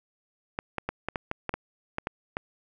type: clicks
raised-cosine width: 0.5 ms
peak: -14 dBFS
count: 11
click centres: 0.589 / 0.783 / 0.89 / 1.086 / 1.158 / 1.314 / 1.493 / 1.54 / 1.984 / 2.071 / 2.369 s
effects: none